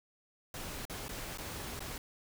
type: noise with dropouts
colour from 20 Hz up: pink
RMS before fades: -42 dBFS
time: 0.54-1.98 s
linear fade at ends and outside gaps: 2 ms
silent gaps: 0.853-0.897 / 1.083-1.091 / 1.375-1.383 / 1.794-1.804 s
effects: none